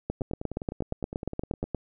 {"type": "two click trains", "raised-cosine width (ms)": 2, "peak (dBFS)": [-15, -21], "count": [15, 15], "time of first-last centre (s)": [[0.1, 1.747], [0.21, 1.64]], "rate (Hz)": [8.5, 9.79], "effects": []}